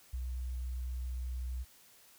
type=tone with ADSR envelope; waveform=sine; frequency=62.5 Hz; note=B1; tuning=21 cents sharp; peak=-33 dBFS; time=0.13-1.65 s; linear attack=10 ms; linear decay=28 ms; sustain=-2 dB; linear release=35 ms; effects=white hiss -61 dBFS RMS until 2.18 s